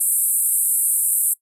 pink band-pass noise, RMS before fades -19 dBFS, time 0-1.34 s, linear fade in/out 10 ms, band 8200 to 13000 Hz, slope 96 dB/octave, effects noise-tail reverb RT60 0.1 s tail -21 dB re dry

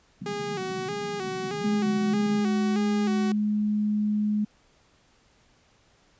white band-pass noise, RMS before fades -38 dBFS, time 0.21-2.42 s, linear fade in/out 5 ms, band 140 to 230 Hz, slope 48 dB/octave
sawtooth tone with vibrato, 392 Hz, G4, in tune, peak -26 dBFS, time 0.26-3.32 s, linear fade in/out 2 ms, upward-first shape square, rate 1.6 Hz, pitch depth 76 cents each way
sine tone, 210.1 Hz, G#3, 20 cents sharp, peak -22 dBFS, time 1.64-4.45 s, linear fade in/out 10 ms
effects pink hiss -62 dBFS RMS until 6.19 s + resampled to 16000 Hz

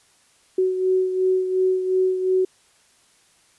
sine beating tone pair, 372.6 / 375.4 Hz, F#4 / F#4, +12 / +25 cents, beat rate 2.8 Hz, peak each -18 / -26 dBFS, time 0.58-2.45 s, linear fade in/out 5 ms, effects white hiss -58 dBFS RMS until 3.58 s + resampled to 24000 Hz

